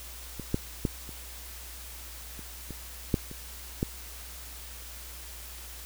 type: clicks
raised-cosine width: 3 ms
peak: -23 / -12 / -13 / -30 / -30 / -26 / -10 / -28 / -13 dBFS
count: 9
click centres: 0.397 / 0.544 / 0.852 / 1.092 / 2.393 / 2.707 / 3.142 / 3.314 / 3.829 s
effects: added 60 Hz sine -45 dBFS peak until 5.85 s + white hiss -45 dBFS RMS until 5.85 s